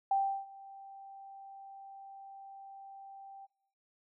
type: tone with ADSR envelope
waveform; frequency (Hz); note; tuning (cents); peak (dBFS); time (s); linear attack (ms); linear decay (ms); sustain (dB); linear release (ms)
sine; 784; G5; 0; -25; 0.11-3.47; 4; 340; -22; 28
effects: noise-tail reverb RT60 0.7 s tail -21 dB re dry